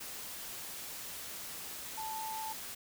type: tone in noise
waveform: sine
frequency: 880 Hz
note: A5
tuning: in tune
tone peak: -38 dBFS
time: 1.97-2.53 s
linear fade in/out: 10 ms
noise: white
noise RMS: -44 dBFS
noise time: 0-2.75 s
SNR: +3 dB
effects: none